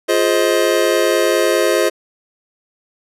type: chord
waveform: square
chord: F minor seventh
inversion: none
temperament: just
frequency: 349.2 / 419.1 / 523.8 / 628.6 Hz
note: F4 / Ab4 / C5 / Eb5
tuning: 0 / +16 / +2 / +18 cents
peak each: -19 dBFS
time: 0.08-1.9 s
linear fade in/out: 20 ms
effects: resampled to 32000 Hz